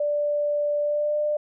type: tone with pitch glide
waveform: sine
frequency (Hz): 587.3 to 597.6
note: D5 to D5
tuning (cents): 0 to +30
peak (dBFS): -21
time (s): 0-1.37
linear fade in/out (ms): 5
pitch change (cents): +30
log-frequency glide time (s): 0.81-1.17
effects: none